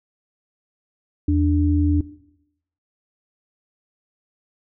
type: tone pair together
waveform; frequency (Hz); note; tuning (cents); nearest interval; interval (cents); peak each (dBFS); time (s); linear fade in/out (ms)
sine; 82.41 / 293.7; E2 / D4; 0 / 0; octave + minor seventh; 2200; -18; 1.28-2.01; 5
effects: noise-tail reverb RT60 0.8 s tail -17 dB re dry